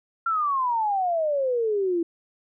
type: exponential sweep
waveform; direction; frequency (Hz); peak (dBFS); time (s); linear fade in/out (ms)
sine; down; 1378 to 329.6; -21; 0.26-2.03; 5
effects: none